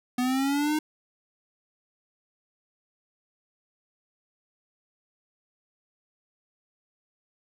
square linear sweep, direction up, 245.6 to 310 Hz, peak -24 dBFS, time 0.18-0.79 s, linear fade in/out 5 ms, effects none

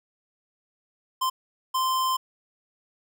square tone bursts at uneven times, 1040 Hz, C6, 11 cents flat, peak -23 dBFS, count 2, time 1.21-1.3 / 1.74-2.17 s, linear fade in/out 10 ms, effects none

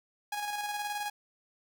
sawtooth tone with tremolo, 828 Hz, G#5, 5 cents flat, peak -28 dBFS, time 0.32-1.1 s, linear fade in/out 5 ms, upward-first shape square, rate 19 Hz, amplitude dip 35%, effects none

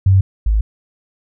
sine tone pair in turn, 95.9 / 53.27 Hz, G2 / G#1, -37 / +45 cents, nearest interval minor seventh, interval 1018 cents, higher first, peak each -7 / -11 dBFS, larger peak first, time 0.06-0.21 / 0.46-0.61 s, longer neither, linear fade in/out 5 ms, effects none

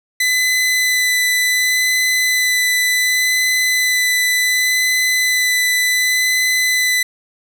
sawtooth tone with vibrato, 2005 Hz, B6, 26 cents sharp, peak -10 dBFS, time 0.2-7.03 s, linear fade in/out 5 ms, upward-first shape sine, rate 0.68 Hz, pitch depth 9 cents each way, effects none

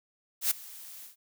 blue noise with ADSR envelope, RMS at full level -24 dBFS, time 0.41-1.16 s, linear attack 99 ms, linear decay 8 ms, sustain -22 dB, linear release 120 ms, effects none

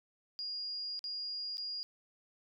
sine tone with dropouts, 4847 Hz, D#8, 46 cents flat, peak -37 dBFS, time 0.39-1.83 s, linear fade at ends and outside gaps 0 ms, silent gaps 0.992-1.041 / 1.571-1.581 s, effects none

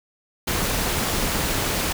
pink noise with amplitude modulation, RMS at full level -21 dBFS, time 0.47-1.93 s, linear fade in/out 10 ms, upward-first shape sine, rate 236 Hz, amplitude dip 55%, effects none

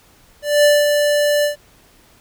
square tone with ADSR envelope, 587 Hz, D5, 1 cent flat, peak -9 dBFS, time 0.42-1.56 s, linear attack 220 ms, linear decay 210 ms, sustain -5 dB, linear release 120 ms, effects pink hiss -51 dBFS RMS until 2.2 s

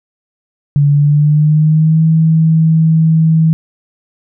sine tone with pitch glide, 143.9 to 160.59 Hz, D3 to E3, -35 to -45 cents, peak -6 dBFS, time 0.76-3.53 s, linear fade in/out 0 ms, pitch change +190 cents, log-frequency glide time 0.9-2.03 s, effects none

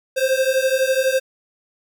square beating tone pair, 520 / 532 Hz, C5 / C5, -11 / +29 cents, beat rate 12 Hz, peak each -20 dBFS, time 0.16-1.2 s, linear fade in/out 20 ms, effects none

